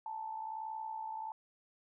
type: tone with amplitude modulation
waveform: sine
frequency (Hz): 880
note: A5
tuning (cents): 0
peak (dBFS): -36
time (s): 0.06-1.32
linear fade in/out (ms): 2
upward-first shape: sine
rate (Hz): 61.3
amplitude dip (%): 60
effects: none